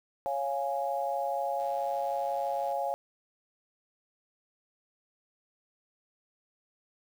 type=chord; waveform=sine; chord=Db major; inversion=none; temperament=equal; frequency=554.4 / 698.5 / 830.6 Hz; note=Db5 / F5 / Ab5; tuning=0 / 0 / 0 cents; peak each=-33 dBFS; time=0.26-2.94 s; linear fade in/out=0 ms
type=click train; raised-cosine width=0.2 ms; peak=-38 dBFS; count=120; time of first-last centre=1.6-2.723 s; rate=106 Hz
effects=9-bit

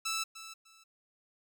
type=tone with echo; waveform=10% pulse; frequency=1318.5 Hz; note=E6; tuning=in tune; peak=-24 dBFS; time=0.05-0.24 s; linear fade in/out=10 ms; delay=300 ms; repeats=2; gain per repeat=-13 dB; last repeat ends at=0.84 s; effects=none

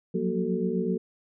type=tone cluster; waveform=sine; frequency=179.3 / 187.1 / 234.4 / 376.4 / 443.7 Hz; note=F3 / F#3 / A#3 / F#4 / A4; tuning=+46 / +20 / +10 / +30 / +14 cents; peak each=-31 dBFS; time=0.14-0.98 s; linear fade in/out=10 ms; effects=none

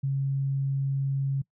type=tone; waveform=sine; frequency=136.9 Hz; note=C#3; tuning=21 cents flat; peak=-24 dBFS; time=0.03-1.42 s; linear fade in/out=10 ms; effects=noise-tail reverb RT60 0.1 s tail -22 dB re dry

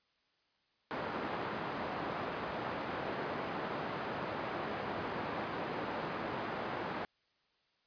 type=band-pass noise; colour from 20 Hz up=white; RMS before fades=-39 dBFS; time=0.91-7.05 s; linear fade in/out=0 ms; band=120 to 1100 Hz; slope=12 dB/octave; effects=white hiss -75 dBFS RMS until 7.86 s + resampled to 11025 Hz

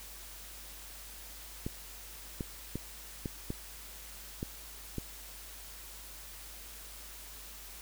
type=clicks; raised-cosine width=3 ms; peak=-22 dBFS; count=7; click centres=1.665 / 2.408 / 2.756 / 3.258 / 3.504 / 4.429 / 4.983 s; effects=added 50 Hz sine -52 dBFS peak until 7.81 s + white hiss -49 dBFS RMS until 7.81 s

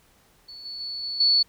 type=tone with level steps; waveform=sine; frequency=4435 Hz; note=C#8; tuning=in tune; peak=-39 / -33 / -30 / -28 / -16 dBFS; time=0.48-1.43 s; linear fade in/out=10 ms; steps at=0.65 / 0.8 / 1.03 / 1.2 s; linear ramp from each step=5 ms; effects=pink hiss -60 dBFS RMS until 1.48 s

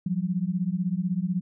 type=beating tone pair; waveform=sine; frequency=173.1 / 189.1 Hz; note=F3 / F#3; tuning=-15 / +38 cents; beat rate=16 Hz; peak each=-27 dBFS; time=0.06-1.41 s; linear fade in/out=5 ms; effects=none

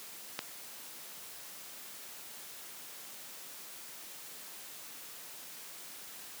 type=click; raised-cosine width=0.2 ms; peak=-16 dBFS; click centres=0.391 s; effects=white hiss -48 dBFS RMS until 6.4 s + high-pass 150 Hz 12 dB/octave

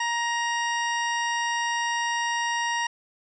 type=harmonic tone; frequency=940 Hz; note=A#5; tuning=14 cents sharp; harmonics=1 / 2 / 3 / 4 / 5 / 6 / 8 / 9; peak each=-27 / -28 / -34 / -41 / -46 / -36 / -49 / -50 dBFS; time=0-2.87 s; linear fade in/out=5 ms; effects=none

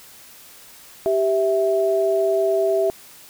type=tone pair together; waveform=sine; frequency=391.3 / 656 Hz; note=G4 / E5; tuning=-3 / -9 cents; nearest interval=major sixth; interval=894 cents; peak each=-19 dBFS; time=1.06-2.9 s; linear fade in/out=0 ms; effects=white hiss -45 dBFS RMS until 3.29 s

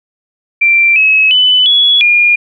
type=tone with pitch steps; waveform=sine; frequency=2356 / 2570 / 3004 / 3377 / 2420 Hz; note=D7 / E7 / F#7 / G#7 / D#7; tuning=+5 / -45 / +26 / +28 / -49 cents; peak=-5 dBFS; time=0.61-2.36 s; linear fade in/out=10 ms; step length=350 ms; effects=none

